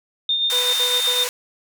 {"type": "tone with tremolo", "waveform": "sine", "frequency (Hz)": 3636, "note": "A#7", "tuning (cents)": -44, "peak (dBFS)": -16, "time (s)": [0.29, 1.24], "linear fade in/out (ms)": 2, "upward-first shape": "sine", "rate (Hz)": 7.9, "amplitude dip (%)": 40}
{"type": "band-pass noise", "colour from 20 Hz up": "white", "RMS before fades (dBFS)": -27, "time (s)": [0.5, 1.29], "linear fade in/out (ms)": 0, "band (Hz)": [870, 9800], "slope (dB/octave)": 12}
{"type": "tone bursts", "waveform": "sawtooth", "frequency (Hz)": 494.2, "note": "B4", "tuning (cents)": 1, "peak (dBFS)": -23, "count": 3, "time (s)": [0.52, 1.28], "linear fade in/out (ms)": 5, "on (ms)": 210, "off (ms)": 65}
{"effects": []}